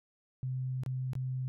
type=tone with dropouts; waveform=sine; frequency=129.2 Hz; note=C3; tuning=21 cents flat; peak=-32 dBFS; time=0.43-1.48 s; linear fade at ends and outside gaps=0 ms; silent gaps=0.835-0.862 / 1.133-1.153 s; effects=none